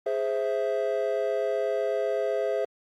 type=chord; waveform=triangle; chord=Ab augmented; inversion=none; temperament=equal; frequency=415.3 / 523.3 / 659.3 Hz; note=Ab4 / C5 / E5; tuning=0 / 0 / 0 cents; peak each=-27 dBFS; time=0.06-2.65 s; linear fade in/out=5 ms; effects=Opus 32 kbps